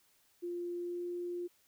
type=tone with pitch glide; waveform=sine; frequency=349.2 to 351.4 Hz; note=F4 to F4; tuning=0 to +11 cents; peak=-36 dBFS; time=0.42-1.48 s; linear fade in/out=20 ms; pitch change=+11 cents; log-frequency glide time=0.73-1.05 s; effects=white hiss -70 dBFS RMS until 1.67 s